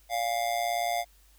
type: tone with amplitude modulation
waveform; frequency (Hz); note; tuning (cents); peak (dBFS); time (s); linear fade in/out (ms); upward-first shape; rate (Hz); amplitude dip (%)
square; 700; F5; +4; -24; 0.09-1.05; 50; sine; 118; 75
effects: added 50 Hz sine -58 dBFS peak until 1.38 s + white hiss -63 dBFS RMS until 1.38 s